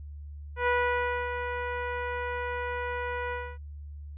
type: tone with ADSR envelope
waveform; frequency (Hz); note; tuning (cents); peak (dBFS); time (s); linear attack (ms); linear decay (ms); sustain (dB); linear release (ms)
15% pulse; 489.1; B4; -17; -16; 0.56-3.58; 110; 610; -8; 260
effects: added 73 Hz sine -39 dBFS peak until 4.17 s + resampled to 8000 Hz